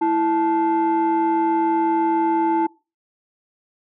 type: tone pair together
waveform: sine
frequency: 330 / 873.9 Hz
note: E4 / A5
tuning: +2 / -12 cents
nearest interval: octave + perfect fourth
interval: 1686 cents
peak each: -17 dBFS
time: 0.01-2.67 s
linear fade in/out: 10 ms
effects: noise-tail reverb RT60 0.3 s tail -24 dB re dry + tanh soft clip ceiling -13 dBFS